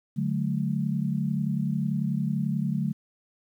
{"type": "chord", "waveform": "sine", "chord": "D major", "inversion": "none", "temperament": "equal with one note detuned", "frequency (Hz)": [146.83, 185, 216.2], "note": ["D3", "F#3", "A3"], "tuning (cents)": [0, 0, -30], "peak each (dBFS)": [-28, -29, -29], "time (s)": [0.16, 2.93], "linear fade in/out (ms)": 20, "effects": ["10-bit"]}